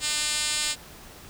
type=tone with band-pass filter; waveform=5% pulse; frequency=300.5 Hz; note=D4; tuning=40 cents sharp; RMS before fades=-27 dBFS; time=0-0.76 s; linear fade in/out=50 ms; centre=6200 Hz; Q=3.2; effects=pink hiss -46 dBFS RMS until 1.29 s